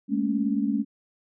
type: tone cluster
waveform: sine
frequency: 209.4 / 227.3 / 278.8 Hz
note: G#3 / A#3 / C#4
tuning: +15 / -43 / +10 cents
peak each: -26 / -28 / -26 dBFS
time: 0.08-0.85 s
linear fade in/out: 50 ms
effects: none